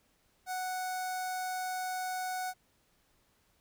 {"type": "tone with notch filter", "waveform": "sawtooth", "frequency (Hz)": 740, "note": "F#5", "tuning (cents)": 0, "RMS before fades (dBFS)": -36, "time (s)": [0.46, 2.54], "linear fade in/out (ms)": 50, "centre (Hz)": 2900, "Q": 1.2, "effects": ["pink hiss -71 dBFS RMS until 3.6 s"]}